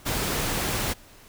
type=noise; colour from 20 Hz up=pink; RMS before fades=-27 dBFS; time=0.05-0.94 s; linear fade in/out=20 ms; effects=pink hiss -51 dBFS RMS until 1.28 s